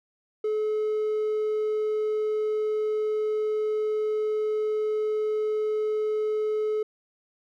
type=tone; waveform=triangle; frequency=428.8 Hz; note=A4; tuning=45 cents flat; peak=-21 dBFS; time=0.44-6.83 s; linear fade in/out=5 ms; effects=tanh soft clip ceiling -17 dBFS